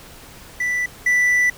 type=tone pair in turn; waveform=triangle; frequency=1975.5 / 1975.5 Hz; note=B6 / B6; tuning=0 / 0 cents; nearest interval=unison; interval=0 cents; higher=neither; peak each=-17 / -12 dBFS; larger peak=second; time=0.6-0.86 / 1.06-1.5 s; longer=second; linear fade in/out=5 ms; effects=pink hiss -42 dBFS RMS until 1.57 s